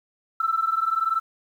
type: tone pair together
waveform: sine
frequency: 1316 / 1336.7 Hz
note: E6 / E6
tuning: -3 / +24 cents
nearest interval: unison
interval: 27 cents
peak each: -23 dBFS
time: 0.4-1.2 s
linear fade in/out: 5 ms
effects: tanh soft clip ceiling -13 dBFS + 9-bit